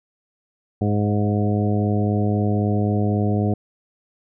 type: harmonic tone with a mistuned harmonic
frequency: 103.83 Hz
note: G#2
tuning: in tune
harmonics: 1 / 2 / 3 / 4 / 5 / 6 / 7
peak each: -20 / -22 / -27 / -28 / -32 / -33 / -31 dBFS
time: 0.81-3.54 s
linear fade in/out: 5 ms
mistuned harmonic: 6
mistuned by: +15 cents
effects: none